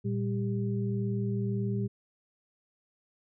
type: tone cluster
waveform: sine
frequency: 116.1 / 197.9 / 396.3 Hz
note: A#2 / G3 / G4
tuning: -7 / +17 / +19 cents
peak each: -30 / -32 / -37 dBFS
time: 0.04-1.88 s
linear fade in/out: 20 ms
effects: none